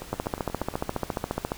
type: two click trains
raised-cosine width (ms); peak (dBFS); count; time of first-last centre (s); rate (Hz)
1; -12 / -21; 21 / 7; 0.13-1.519 / 0.02-0.739; 14.4 / 8.34
effects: pink hiss -44 dBFS RMS until 1.57 s